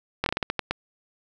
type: slowing click train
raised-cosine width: 0.3 ms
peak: -8 dBFS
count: 9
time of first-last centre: 0.24-0.71 s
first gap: 22 ms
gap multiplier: 1.27
effects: none